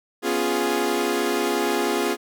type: chord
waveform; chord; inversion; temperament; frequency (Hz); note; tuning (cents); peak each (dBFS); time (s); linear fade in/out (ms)
sawtooth; C# dominant seventh; third; equal; 246.9 / 277.2 / 349.2 / 415.3; B3 / C#4 / E#4 / G#4; 0 / 0 / 0 / 0; -25 / -25 / -21 / -21; 0.22-2.17; 50
effects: none